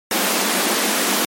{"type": "high-pass noise", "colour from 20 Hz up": "pink", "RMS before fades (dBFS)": -19, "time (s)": [0.11, 1.25], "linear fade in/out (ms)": 2, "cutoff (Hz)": 190, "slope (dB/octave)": 96, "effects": ["MP3 64 kbps"]}